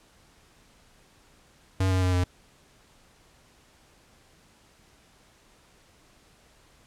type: tone with pitch steps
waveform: square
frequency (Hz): 94.5 / 92.98 / 91.49 / 90.02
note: F#2 / F#2 / F#2 / F#2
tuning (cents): +37 / +9 / -19 / -47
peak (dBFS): -22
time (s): 1.8-2.24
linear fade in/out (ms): 5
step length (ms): 110
effects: pink hiss -59 dBFS RMS until 6.86 s + low-pass 10000 Hz 12 dB/octave